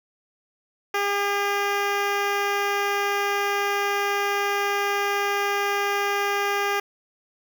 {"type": "tone with notch filter", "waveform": "10% pulse", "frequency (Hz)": 403.8, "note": "G#4", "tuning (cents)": -49, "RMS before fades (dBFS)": -24, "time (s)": [0.94, 6.8], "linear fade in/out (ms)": 5, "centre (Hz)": 8800, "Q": 0.64, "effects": []}